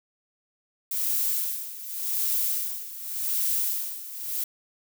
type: noise with tremolo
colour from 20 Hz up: violet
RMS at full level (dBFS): -25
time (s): 0.91-4.44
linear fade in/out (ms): 5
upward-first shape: sine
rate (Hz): 0.87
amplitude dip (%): 80
effects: none